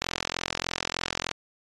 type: click train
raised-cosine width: 0.2 ms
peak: -8 dBFS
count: 57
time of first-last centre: 0.02-1.313 s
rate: 43.3 Hz
effects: AAC 32 kbps